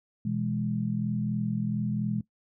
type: chord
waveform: sine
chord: E major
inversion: second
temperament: equal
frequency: 123.47 / 164.81 / 207.7 Hz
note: B2 / E3 / G#3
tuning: 0 / 0 / 0 cents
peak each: -32 / -33 / -29 dBFS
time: 0.25-2.21 s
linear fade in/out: 5 ms
effects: noise-tail reverb RT60 0.1 s tail -18 dB re dry